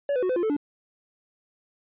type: tone with pitch steps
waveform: triangle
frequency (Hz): 567 / 500 / 368.3 / 509 / 348.8 / 438 / 290.7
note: C#5 / B4 / F#4 / C5 / F4 / A4 / D4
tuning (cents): +39 / +21 / -8 / -48 / -2 / -8 / -18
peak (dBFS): -20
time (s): 0.09-0.566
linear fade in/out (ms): 2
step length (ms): 68
effects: resampled to 8000 Hz